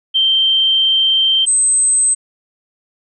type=tone pair in turn; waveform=sine; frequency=3136 / 8219 Hz; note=G7 / C9; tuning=0 / -32 cents; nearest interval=octave + perfect fourth; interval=1668 cents; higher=second; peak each=-10 / -10 dBFS; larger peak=neither; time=0.14-1.46 / 1.46-2.15 s; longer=first; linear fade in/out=20 ms; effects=none